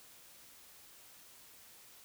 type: silence
effects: white hiss -58 dBFS RMS until 2.04 s